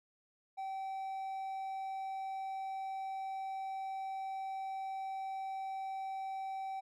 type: tone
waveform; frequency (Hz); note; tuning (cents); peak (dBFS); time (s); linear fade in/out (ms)
triangle; 771; G5; -29; -36; 0.57-6.81; 20
effects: none